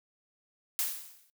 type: noise with exponential decay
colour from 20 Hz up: blue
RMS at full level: -28 dBFS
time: 0.79-1.3 s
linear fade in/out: 0 ms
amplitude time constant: 110 ms
effects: noise-tail reverb RT60 0.1 s tail -24 dB re dry